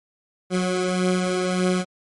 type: beating tone pair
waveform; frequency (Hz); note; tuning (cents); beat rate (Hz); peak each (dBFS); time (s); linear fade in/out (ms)
20% pulse; 182.4 / 184.1; F#3 / F#3; -24 / -8; 1.7; -16 / -22; 0.5-1.85; 50
effects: MP3 48 kbps